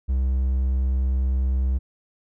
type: tone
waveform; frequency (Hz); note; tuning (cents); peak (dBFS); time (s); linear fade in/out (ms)
triangle; 65; C2; -11; -17; 0.08-1.79; 20
effects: none